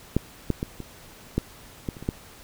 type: clicks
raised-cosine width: 3 ms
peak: -7 / -9 / -14 / -22 / -9 / -14 / -28 / -24 / -11 dBFS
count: 9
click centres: 0.166 / 0.503 / 0.629 / 0.803 / 1.38 / 1.888 / 1.968 / 2.026 / 2.089 s
effects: pink hiss -48 dBFS RMS until 2.43 s

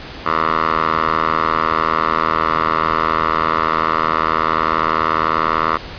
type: tone with band-pass filter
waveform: 10% pulse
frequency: 80.1 Hz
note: E2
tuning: 49 cents flat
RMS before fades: -17 dBFS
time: 0.25-5.78 s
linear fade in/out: 20 ms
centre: 1200 Hz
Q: 2.9
effects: pink hiss -32 dBFS RMS until 5.98 s + resampled to 11025 Hz

